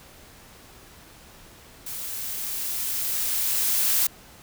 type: noise with level ramp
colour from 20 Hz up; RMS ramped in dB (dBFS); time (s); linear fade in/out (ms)
blue; -34 to -21; 1.86-4.07; 5
effects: pink hiss -49 dBFS RMS until 4.42 s